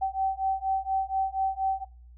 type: beating tone pair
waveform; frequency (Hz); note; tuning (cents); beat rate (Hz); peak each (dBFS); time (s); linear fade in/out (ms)
sine; 768 / 772.2; G5 / G5; -36 / -26; 4.2; -28; 0.01-1.85; 20
effects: noise-tail reverb RT60 0.5 s tail -23 dB re dry + added 60 Hz sine -47 dBFS peak until 2.17 s